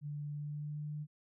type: tone with pitch glide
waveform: sine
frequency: 146.83 to 149.66 Hz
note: D3 to D3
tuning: 0 to +33 cents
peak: -38 dBFS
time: 0.01-1.07 s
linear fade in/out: 50 ms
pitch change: +33 cents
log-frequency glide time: 0.32-0.86 s
effects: none